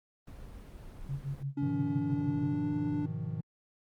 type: noise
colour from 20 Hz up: brown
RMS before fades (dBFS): -46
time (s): 0.27-1.43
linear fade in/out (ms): 5
type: tone with tremolo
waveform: sine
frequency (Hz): 138.59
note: C#3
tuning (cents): 0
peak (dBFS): -31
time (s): 1.09-2.55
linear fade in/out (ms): 0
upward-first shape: sine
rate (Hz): 6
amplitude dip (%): 95
type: tone with pitch glide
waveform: triangle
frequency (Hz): 283.3 to 294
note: C#4 to D4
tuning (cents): +38 to +2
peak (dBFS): -29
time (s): 1.57-3.06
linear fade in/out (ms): 5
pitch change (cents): +64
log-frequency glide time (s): 1.85-2.71
type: chord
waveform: triangle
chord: F half-diminished seventh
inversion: first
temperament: just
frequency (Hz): 104.77 / 125.72 / 157.15 / 174.61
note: Ab2 / Cb3 / Eb3 / F3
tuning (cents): +16 / +31 / +18 / 0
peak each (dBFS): -38 / -38 / -35 / -40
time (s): 1.62-3.41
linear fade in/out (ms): 5
effects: Opus 24 kbps